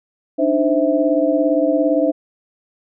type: tone cluster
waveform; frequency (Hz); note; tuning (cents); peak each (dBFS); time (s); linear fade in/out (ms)
sine; 290.5 / 308 / 520 / 654; D4 / D#4 / C5 / E5; -19 / -17 / -11 / -14; -19; 0.38-2.12; 20
effects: none